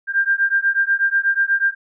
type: beating tone pair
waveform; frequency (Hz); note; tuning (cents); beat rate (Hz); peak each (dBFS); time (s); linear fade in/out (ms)
sine; 1589 / 1597.2; G6 / G6; +23 / +32; 8.2; -18; 0.07-1.75; 50
effects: none